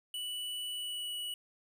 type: tone with pitch glide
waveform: square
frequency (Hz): 2960 to 2938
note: F#7 to F#7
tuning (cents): 0 to -13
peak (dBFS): -37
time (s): 0.14-1.34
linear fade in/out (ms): 2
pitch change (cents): -13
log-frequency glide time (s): 0.69-1.14
effects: 11-bit